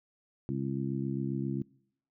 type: harmonic tone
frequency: 67.5 Hz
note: C#2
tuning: 45 cents flat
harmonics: 2 / 3 / 4 / 5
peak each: -34 / -36 / -37 / -38 dBFS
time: 0.49-1.62 s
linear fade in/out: 0 ms
effects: noise-tail reverb RT60 0.7 s tail -24 dB re dry

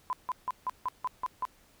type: tone bursts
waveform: sine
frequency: 1009 Hz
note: B5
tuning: 37 cents sharp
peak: -28 dBFS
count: 8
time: 0.1-1.452 s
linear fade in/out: 0 ms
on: 29 ms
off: 160 ms
effects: pink hiss -62 dBFS RMS until 1.8 s

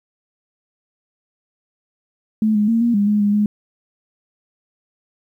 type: tone with pitch steps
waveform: sine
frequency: 217 / 209 / 228.6 / 236.2 / 203.3 / 209 / 204.7 / 208.7 Hz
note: A3 / G#3 / A#3 / A#3 / G#3 / G#3 / G#3 / G#3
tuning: -24 / +11 / -34 / +23 / -37 / +11 / -25 / +9 cents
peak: -13 dBFS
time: 2.42-3.46 s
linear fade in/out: 2 ms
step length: 130 ms
effects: 9-bit

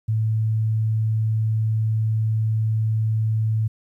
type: tone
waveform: sine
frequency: 110 Hz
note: A2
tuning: in tune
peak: -18 dBFS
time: 0.08-3.68 s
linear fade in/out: 10 ms
effects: 10-bit

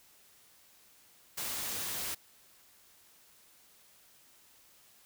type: noise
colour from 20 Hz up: white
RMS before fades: -37 dBFS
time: 1.37-2.15 s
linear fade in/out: 10 ms
effects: white hiss -62 dBFS RMS until 5.05 s

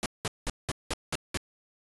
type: noise bursts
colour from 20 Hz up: pink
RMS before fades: -30 dBFS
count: 7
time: 0.03-1.373 s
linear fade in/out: 0 ms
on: 29 ms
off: 190 ms
effects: resampled to 24000 Hz

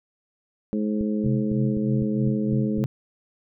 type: harmonic tone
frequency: 106.2 Hz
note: G#2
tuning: 39 cents sharp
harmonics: 2 / 3 / 4 / 5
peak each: -23 / -30 / -32 / -36 dBFS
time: 0.73-2.84 s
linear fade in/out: 0 ms
type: click train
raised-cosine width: 5 ms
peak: -20 dBFS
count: 8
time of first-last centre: 1.01-2.782 s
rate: 3.95 Hz
type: tone with tremolo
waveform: sine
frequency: 130.81 Hz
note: C3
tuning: in tune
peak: -21 dBFS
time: 1.24-2.86 s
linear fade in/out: 2 ms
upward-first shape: sine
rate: 3.2 Hz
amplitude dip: 85%
effects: none

